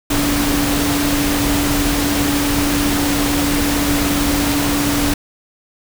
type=tone in noise; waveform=sine; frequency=287.8 Hz; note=D4; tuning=35 cents flat; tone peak=-17 dBFS; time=0.1-5.14 s; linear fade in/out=5 ms; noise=pink; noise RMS=-19 dBFS; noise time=0.1-5.14 s; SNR=-1 dB; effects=none